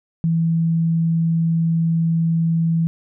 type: tone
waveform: sine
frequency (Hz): 164.81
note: E3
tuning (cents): 0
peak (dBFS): -15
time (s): 0.24-2.87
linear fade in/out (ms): 0
effects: none